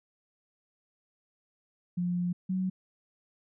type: tone pair in turn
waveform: sine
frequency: 176.9 / 186.48 Hz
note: F3 / F#3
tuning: +23 / +14 cents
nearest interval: minor second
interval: 91 cents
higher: second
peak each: -27 dBFS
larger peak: neither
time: 1.97-2.33 / 2.49-2.7 s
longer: first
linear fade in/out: 10 ms
effects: none